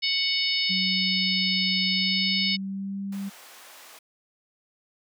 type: harmonic tone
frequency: 740 Hz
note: F#5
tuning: in tune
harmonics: 3 / 4 / 5 / 6 / 7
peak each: -29 / -29 / -29 / -29 / -29 dBFS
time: 0.02-2.57 s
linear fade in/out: 20 ms
type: tone with pitch glide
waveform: sine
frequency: 186.8 to 197.34 Hz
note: F#3 to G3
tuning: +17 to +12 cents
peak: -29 dBFS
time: 0.69-3.3 s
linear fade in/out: 20 ms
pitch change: +95 cents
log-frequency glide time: 1.88-3 s
type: high-pass noise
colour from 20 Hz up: pink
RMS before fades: -48 dBFS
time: 3.12-3.99 s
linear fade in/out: 5 ms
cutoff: 740 Hz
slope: 12 dB/octave
effects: none